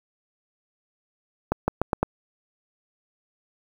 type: accelerating click train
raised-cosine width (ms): 1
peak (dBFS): -7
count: 5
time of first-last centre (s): 1.52-2.03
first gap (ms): 160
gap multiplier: 0.85
effects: 7-bit